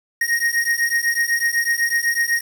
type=beating tone pair; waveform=square; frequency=1864.7 / 1872.7 Hz; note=A#6 / A#6; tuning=0 / +7 cents; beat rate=8 Hz; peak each=-21 dBFS; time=0.21-2.41 s; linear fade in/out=5 ms; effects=7-bit